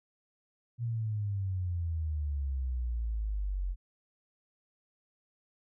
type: exponential sweep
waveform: sine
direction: down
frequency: 120.2 to 44.47 Hz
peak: -30 dBFS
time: 0.78-3.76 s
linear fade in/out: 50 ms
effects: none